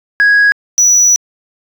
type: tone pair in turn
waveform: sine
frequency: 1658 / 5895 Hz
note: G#6 / F#8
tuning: -3 / -7 cents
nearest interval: octave + minor seventh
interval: 2196 cents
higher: second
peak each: -3 dBFS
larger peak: neither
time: 0.2-0.52 / 0.78-1.16 s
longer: second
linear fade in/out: 0 ms
effects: tanh soft clip ceiling -4 dBFS